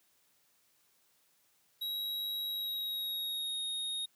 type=tone with pitch glide; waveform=square; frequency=3851 to 3731 Hz; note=B7 to A#7; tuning=-44 to +1 cents; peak=-35 dBFS; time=1.81-4.06 s; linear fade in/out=10 ms; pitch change=-55 cents; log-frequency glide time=2.46-3.61 s; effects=white hiss -71 dBFS RMS until 4.15 s + high-pass 80 Hz 12 dB/octave